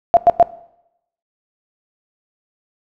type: tone bursts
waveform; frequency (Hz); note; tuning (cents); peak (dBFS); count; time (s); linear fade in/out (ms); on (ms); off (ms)
sine; 690; F5; -21; -5; 3; 0.14-0.427; 0; 29; 100
effects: noise-tail reverb RT60 0.8 s tail -18 dB re dry